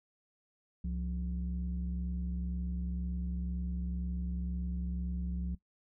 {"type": "tone pair together", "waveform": "sine", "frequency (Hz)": [66.67, 178], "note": ["C2", "F3"], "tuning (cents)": [33, 33], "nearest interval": "octave + perfect fourth", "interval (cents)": 1700, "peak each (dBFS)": [-34, -36], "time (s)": [0.84, 5.55], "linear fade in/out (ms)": 5, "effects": ["noise-tail reverb RT60 0.1 s tail -18 dB re dry", "tanh soft clip ceiling -27 dBFS"]}